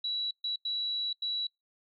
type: tone bursts at uneven times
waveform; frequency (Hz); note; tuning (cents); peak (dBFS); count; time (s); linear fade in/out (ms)
sine; 3919; B7; -14; -30; 4; 0.04-0.31 / 0.44-0.56 / 0.65-1.13 / 1.22-1.47; 5
effects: noise-tail reverb RT60 0.2 s tail -26 dB re dry